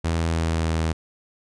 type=tone with pitch glide; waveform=sawtooth; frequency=82.41 to 80.62 Hz; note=E2 to E2; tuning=0 to -38 cents; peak=-17 dBFS; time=0.04-0.93 s; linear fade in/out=10 ms; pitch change=-38 cents; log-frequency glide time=0.28-0.78 s; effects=resampled to 22050 Hz